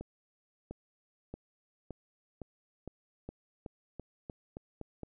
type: accelerating click train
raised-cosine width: 2 ms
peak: -28 dBFS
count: 13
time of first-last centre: 0.01-5.033 s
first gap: 700 ms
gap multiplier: 0.9
effects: none